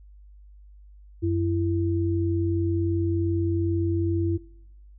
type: tone pair together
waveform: sine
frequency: 92.5 / 334.6 Hz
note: F#2 / E4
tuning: 0 / +26 cents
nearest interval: octave + minor seventh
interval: 2226 cents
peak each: -24 dBFS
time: 1.22-4.38 s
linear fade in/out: 20 ms
effects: noise-tail reverb RT60 0.8 s tail -22 dB re dry + added 50 Hz sine -46 dBFS peak until 4.98 s